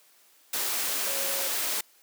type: tone in noise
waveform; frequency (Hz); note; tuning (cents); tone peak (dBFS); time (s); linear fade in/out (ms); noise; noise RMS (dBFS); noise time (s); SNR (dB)
sine; 550; C#5; -14; -37; 1.07-1.48; 5; white; -29; 0.53-1.81; -11
effects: white hiss -60 dBFS RMS until 2.02 s + high-pass 300 Hz 12 dB/octave